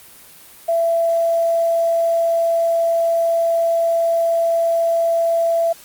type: tone with quantisation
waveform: sine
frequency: 669 Hz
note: E5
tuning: 25 cents sharp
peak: -14 dBFS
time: 0.68-5.73 s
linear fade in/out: 10 ms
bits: 7
effects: white hiss -43 dBFS RMS until 5.84 s + Opus 32 kbps